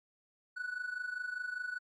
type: tone with amplitude modulation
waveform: triangle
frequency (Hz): 1480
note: F#6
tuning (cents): 0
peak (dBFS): -30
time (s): 0.56-1.79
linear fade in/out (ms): 20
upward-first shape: sine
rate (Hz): 25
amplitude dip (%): 80
effects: tanh soft clip ceiling -30 dBFS + MP3 48 kbps